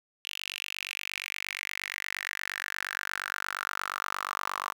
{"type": "tone with high-pass filter sweep", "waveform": "sawtooth", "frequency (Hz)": 48.53, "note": "G1", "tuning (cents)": -17, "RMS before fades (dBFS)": -36, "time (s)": [0.24, 4.73], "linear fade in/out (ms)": 20, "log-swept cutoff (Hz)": [2900, 1100], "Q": 5.1, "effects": ["9-bit"]}